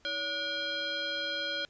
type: tone with frequency modulation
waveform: sine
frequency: 2345 Hz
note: D7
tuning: 3 cents flat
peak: -31 dBFS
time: 0.05-1.65 s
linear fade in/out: 0 ms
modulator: 889 Hz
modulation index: 2
effects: pink hiss -64 dBFS RMS until 1.69 s + resampled to 16000 Hz